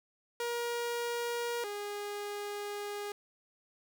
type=tone pair in turn; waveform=sawtooth; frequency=474.6 / 410.7 Hz; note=A#4 / G#4; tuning=+31 / -19 cents; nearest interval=minor third; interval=250 cents; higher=first; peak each=-29 / -33 dBFS; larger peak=first; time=0.4-1.64 / 1.64-3.12 s; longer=second; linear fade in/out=2 ms; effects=none